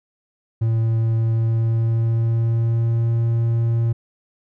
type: tone with pitch glide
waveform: triangle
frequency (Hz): 113.2 to 115.71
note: A2 to A#2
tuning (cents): +50 to -12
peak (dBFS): -14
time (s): 0.61-3.93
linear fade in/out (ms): 10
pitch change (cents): +38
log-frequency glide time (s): 1.24-3.12
effects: none